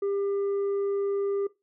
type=tone with tanh clipping; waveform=triangle; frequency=399 Hz; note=G4; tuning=31 cents sharp; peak=-26 dBFS; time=0.02-1.47 s; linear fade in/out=5 ms; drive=8 dB; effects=noise-tail reverb RT60 0.2 s tail -18 dB re dry